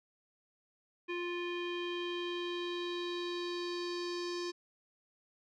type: tone with low-pass filter sweep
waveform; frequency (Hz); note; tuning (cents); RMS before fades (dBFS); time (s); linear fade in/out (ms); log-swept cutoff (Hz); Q
square; 350.6; F4; +7; -38; 1.08-4.52; 20; 2600 to 5200; 4
effects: none